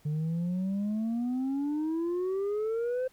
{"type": "exponential sweep", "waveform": "sine", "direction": "up", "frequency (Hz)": [147.7, 521], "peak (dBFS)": -25, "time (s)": [0.05, 3.08], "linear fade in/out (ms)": 10, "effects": ["tanh soft clip ceiling -27 dBFS", "pink hiss -63 dBFS RMS until 3.12 s"]}